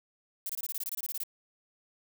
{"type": "noise bursts", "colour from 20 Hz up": "violet", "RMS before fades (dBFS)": -35, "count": 14, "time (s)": [0.46, 1.235], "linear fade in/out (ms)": 2, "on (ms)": 34, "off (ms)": 23, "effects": []}